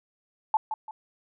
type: tone with echo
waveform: sine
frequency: 871 Hz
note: A5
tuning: 18 cents flat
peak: -18 dBFS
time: 0.54-0.57 s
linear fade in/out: 2 ms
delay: 170 ms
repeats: 2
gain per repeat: -9 dB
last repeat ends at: 0.91 s
effects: none